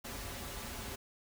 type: noise with comb filter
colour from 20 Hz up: pink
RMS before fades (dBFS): -43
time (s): 0.04-0.96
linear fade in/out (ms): 10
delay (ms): 6.4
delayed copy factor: -0.6
effects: none